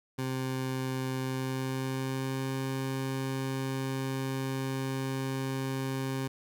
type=tone with pitch glide; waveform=20% pulse; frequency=130.81 to 133.33 Hz; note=C3 to C3; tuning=0 to +33 cents; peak=-26 dBFS; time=0.18-6.28 s; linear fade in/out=10 ms; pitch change=+33 cents; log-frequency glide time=1.2-2.49 s; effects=none